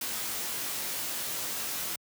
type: noise with comb filter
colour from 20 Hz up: white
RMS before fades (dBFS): -34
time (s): 0.01-1.96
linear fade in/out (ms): 5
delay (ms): 20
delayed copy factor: -0.8
effects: high-pass 100 Hz 12 dB/octave